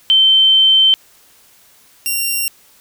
sine / 5% pulse tone pair in turn, 3100 / 2764 Hz, G7 / F7, -20 / -19 cents, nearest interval major second, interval 199 cents, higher first, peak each -7 dBFS, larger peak neither, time 0.1-0.94 / 2.06-2.48 s, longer first, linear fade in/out 0 ms, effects white hiss -49 dBFS RMS until 2.8 s

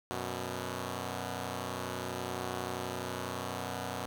5% pulse tone pair together, 92.15 / 123 Hz, F#2 / B2, -7 / -7 cents, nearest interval perfect fourth, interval 500 cents, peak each -27 dBFS, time 0.11-4.06 s, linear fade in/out 0 ms, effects none

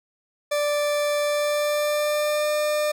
40% pulse tone with pitch glide, 587.3 to 600 Hz, D5 to D5, 0 to +37 cents, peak -20 dBFS, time 0.51-2.92 s, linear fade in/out 10 ms, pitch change +37 cents, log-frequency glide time 1.24-2.49 s, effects none

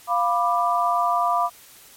sine chord, B diminished, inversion second, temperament equal with one note detuned, 698.5 / 987.8 / 1184.2 Hz, F5 / B5 / D6, 0 / 0 / +14 cents, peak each -22 / -23 / -22 dBFS, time 0.07-1.5 s, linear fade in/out 50 ms, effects white hiss -48 dBFS RMS until 1.96 s + MP3 64 kbps

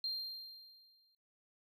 triangle tone with exponential decay, 4186 Hz, C8, in tune, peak -31 dBFS, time 0.04-1.15 s, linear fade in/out 2 ms, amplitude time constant 240 ms, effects noise-tail reverb RT60 0.6 s tail -25 dB re dry + tanh soft clip ceiling -33 dBFS

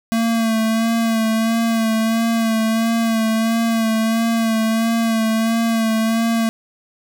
square tone with vibrato, 225.4 Hz, A3, 42 cents sharp, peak -16 dBFS, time 0.12-6.49 s, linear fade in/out 0 ms, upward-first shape sine, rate 1.5 Hz, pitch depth 30 cents each way, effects none

